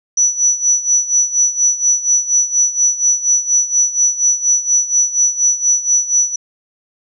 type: tone with tremolo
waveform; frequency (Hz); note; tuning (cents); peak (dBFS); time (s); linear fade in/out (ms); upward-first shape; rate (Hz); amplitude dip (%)
sine; 5920; F#8; 0; -8; 0.17-6.36; 5; sine; 4.2; 80
effects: none